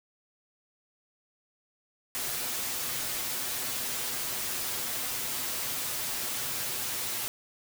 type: noise with comb filter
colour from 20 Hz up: white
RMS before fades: -33 dBFS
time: 2.15-7.28 s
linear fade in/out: 0 ms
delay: 8.1 ms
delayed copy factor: +0.6
effects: none